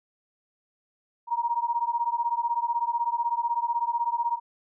sine beating tone pair, 935 / 951 Hz, A#5 / A#5, +5 / +34 cents, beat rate 16 Hz, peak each -27 dBFS, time 1.27-4.4 s, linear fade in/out 50 ms, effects none

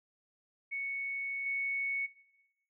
sine tone with level steps, 2217 Hz, C#7, in tune, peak -34 / -31 dBFS, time 0.71-2.07 s, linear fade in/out 20 ms, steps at 1.46 s, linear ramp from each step 2 ms, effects noise-tail reverb RT60 1.0 s tail -19 dB re dry

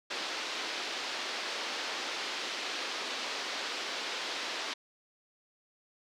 white band-pass noise, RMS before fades -37 dBFS, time 0.1-4.74 s, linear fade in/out 10 ms, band 280 to 4800 Hz, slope 24 dB/octave, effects none

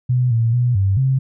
sine tone with pitch steps, 125.1 / 114.8 / 122.7 / 97.2 / 132.8 Hz, B2 / A#2 / B2 / G2 / C3, +23 / -26 / -11 / -14 / +26 cents, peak -13 dBFS, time 0.09-1.19 s, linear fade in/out 10 ms, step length 220 ms, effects none

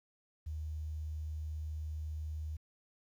sine tone, 77.3 Hz, D#2, 11 cents flat, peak -37 dBFS, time 0.46-2.57 s, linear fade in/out 10 ms, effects 11-bit

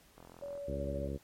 click train, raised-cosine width 1 ms, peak -38 dBFS, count 18, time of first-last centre 0.18-0.576 s, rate 42.9 Hz
sine tone, 568 Hz, C#5, 42 cents sharp, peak -39 dBFS, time 0.42-1.08 s, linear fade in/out 5 ms
harmonic tone, 69.3 Hz, C#2, in tune, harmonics 1 / 2 / 3 / 4 / 5 / 6 / 7 / 8, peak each -39 / -42 / -44 / -45 / -46 / -47 / -47 / -48 dBFS, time 0.67-1.18 s, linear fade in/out 20 ms
effects pink hiss -63 dBFS RMS until 1.23 s + MP3 64 kbps

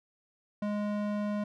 square tone with band-pass filter, 207.7 Hz, G#3, in tune, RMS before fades -32 dBFS, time 0.62-1.44 s, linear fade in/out 5 ms, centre 450 Hz, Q 0.61, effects none

